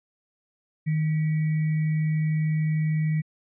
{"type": "tone with sample-and-hold", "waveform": "sine", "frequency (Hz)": 155.56, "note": "D#3", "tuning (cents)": 0, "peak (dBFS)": -21, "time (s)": [0.86, 3.22], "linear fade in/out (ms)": 20, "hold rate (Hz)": 2100, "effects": ["resampled to 8000 Hz"]}